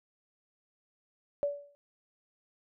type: tone with exponential decay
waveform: sine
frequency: 574 Hz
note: D5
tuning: 40 cents flat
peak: -24 dBFS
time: 1.43-1.75 s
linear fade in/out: 0 ms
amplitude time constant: 69 ms
effects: none